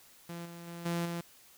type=tone with level steps; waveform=sawtooth; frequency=170.7 Hz; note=F3; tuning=39 cents flat; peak=-36 / -41 / -38 / -27 / -31 dBFS; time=0.29-1.21 s; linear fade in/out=5 ms; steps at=0.45 / 0.67 / 0.85 / 1.05 s; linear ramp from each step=10 ms; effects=white hiss -59 dBFS RMS until 1.57 s

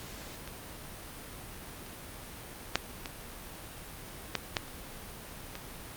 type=clicks; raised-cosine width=0.2 ms; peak=-24 / -30 / -7 / -19 / -11 / -10 / -22 dBFS; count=7; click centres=0.476 / 1.864 / 2.756 / 3.058 / 4.353 / 4.568 / 5.554 s; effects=pink hiss -45 dBFS RMS until 5.96 s + Opus 48 kbps

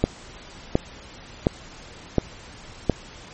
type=click train; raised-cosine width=2 ms; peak=-3 dBFS; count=5; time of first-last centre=0.04-2.897 s; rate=1.4 Hz; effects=pink hiss -43 dBFS RMS until 3.33 s + MP3 32 kbps

